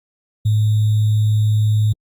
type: tone with sample-and-hold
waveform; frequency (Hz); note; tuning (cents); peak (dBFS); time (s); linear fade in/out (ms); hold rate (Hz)
sine; 107; A2; -48; -12; 0.45-1.93; 10; 3675
effects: Opus 48 kbps